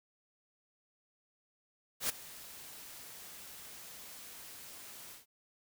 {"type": "noise with ADSR envelope", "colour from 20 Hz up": "white", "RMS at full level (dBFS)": -31, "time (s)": [2, 5.26], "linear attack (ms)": 93, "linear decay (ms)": 12, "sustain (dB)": -19, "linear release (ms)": 140, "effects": []}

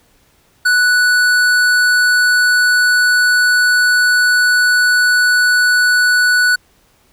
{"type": "tone with hard clipping", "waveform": "sine", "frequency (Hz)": 1480, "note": "F#6", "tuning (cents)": 0, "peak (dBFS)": -11, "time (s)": [0.65, 6.56], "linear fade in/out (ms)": 10, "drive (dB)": 13, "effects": ["pink hiss -54 dBFS RMS until 7.12 s"]}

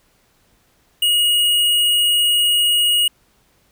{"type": "tone with hard clipping", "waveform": "sine", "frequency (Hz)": 2883, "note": "F#7", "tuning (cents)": -46, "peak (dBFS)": -14, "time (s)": [1.02, 3.08], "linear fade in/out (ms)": 5, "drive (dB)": 16, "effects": ["pink hiss -59 dBFS RMS until 3.71 s"]}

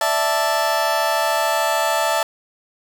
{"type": "chord", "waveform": "30% pulse", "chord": "D suspended second", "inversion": "none", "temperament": "just", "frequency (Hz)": [587.3, 660.7, 881], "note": ["D5", "E5", "A5"], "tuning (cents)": [0, 4, 2], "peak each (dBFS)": [-22, -18, -18], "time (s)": [0.01, 2.23], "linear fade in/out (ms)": 2, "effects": []}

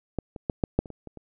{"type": "clicks", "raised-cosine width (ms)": 2, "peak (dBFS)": [-14, -24, -12, -9, -7, -28, -26, -27, -29], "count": 9, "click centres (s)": [0.187, 0.362, 0.498, 0.638, 0.79, 0.858, 0.903, 1.073, 1.173], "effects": []}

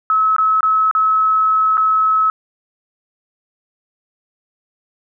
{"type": "tone with dropouts", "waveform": "sine", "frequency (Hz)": 1291, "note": "E6", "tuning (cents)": -37, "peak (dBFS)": -11, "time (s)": [0.1, 2.3], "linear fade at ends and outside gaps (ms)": 1, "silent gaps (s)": [[0.364, 0.383], [0.607, 0.63], [0.912, 0.95], [1.771, 1.778]], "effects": []}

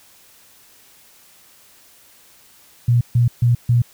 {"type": "tone bursts", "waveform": "sine", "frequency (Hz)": 120, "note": "B2", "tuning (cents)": -49, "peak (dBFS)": -11, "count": 4, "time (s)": [2.88, 3.82], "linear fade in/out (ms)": 5, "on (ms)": 130, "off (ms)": 140, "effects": ["white hiss -50 dBFS RMS until 3.93 s"]}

